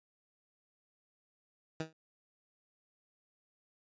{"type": "tone with exponential decay", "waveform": "15% pulse", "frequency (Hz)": 159.4, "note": "D#3", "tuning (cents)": 42, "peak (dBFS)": -26, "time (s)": [1.8, 1.93], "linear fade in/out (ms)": 2, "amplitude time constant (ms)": 28, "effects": ["resampled to 16000 Hz"]}